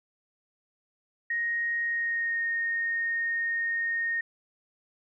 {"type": "tone with pitch glide", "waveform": "sine", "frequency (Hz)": [1871, 1849.5], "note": ["A#6", "A#6"], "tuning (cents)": [6, -14], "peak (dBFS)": -26, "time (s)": [1.3, 4.21], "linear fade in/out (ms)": 5, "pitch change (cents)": -20, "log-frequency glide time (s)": [1.82, 2.44], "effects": []}